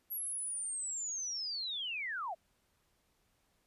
sine linear sweep, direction down, 11650 to 602 Hz, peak -36 dBFS, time 0.1-2.35 s, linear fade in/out 20 ms, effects pink hiss -75 dBFS RMS until 3.66 s + resampled to 32000 Hz

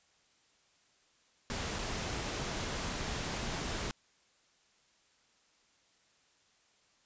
pink noise with dropouts, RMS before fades -37 dBFS, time 1.5-3.91 s, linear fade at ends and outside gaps 0 ms, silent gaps 1.787-1.791 s, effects white hiss -69 dBFS RMS until 7.05 s + resampled to 16000 Hz

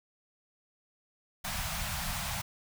pink band-stop noise, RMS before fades -35 dBFS, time 1.44-2.42 s, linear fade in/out 10 ms, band 200 to 650 Hz, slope 48 dB/octave, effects none

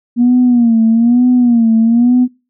sine tone with vibrato, 236.6 Hz, A#3, 26 cents sharp, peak -5 dBFS, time 0.16-2.28 s, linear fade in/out 50 ms, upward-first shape sine, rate 1.1 Hz, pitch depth 94 cents each way, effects noise-tail reverb RT60 0.3 s tail -20 dB re dry + tanh soft clip ceiling -2 dBFS

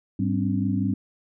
sine tone cluster, 104 / 194.8 / 259.5 / 284.9 Hz, G#2 / G3 / C4 / C#4, +3 / -11 / -14 / +48 cents, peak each -27 / -25 / -27 / -30 dBFS, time 0.19-0.94 s, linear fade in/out 5 ms, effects none

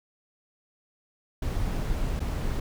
brown noise with dropouts, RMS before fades -28 dBFS, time 1.42-2.6 s, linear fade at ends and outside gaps 5 ms, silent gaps 2.195-2.202 s, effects none

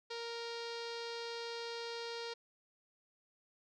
sawtooth tone with low-pass filter, 466.2 Hz, A#4, in tune, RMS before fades -43 dBFS, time 0.1-2.34 s, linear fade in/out 10 ms, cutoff 4500 Hz, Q 3.8, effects none

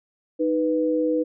sine tone pair together, 311.1 / 493.9 Hz, D#4 / B4, 0 / 0 cents, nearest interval minor sixth, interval 800 cents, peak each -22 dBFS, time 0.39-1.24 s, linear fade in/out 20 ms, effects none

